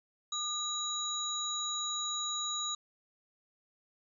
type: tone cluster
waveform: sine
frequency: 1211 / 3878 / 6790 Hz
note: D#6 / B7 / G#8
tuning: -47 / -32 / +37 cents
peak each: -40 / -35 / -38 dBFS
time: 0.32-2.75 s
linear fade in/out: 5 ms
effects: none